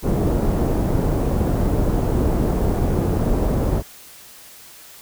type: low-pass noise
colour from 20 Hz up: pink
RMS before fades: -19 dBFS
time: 0.02-3.83 s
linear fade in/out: 50 ms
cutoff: 540 Hz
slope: 12 dB/octave
effects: white hiss -43 dBFS RMS until 5.01 s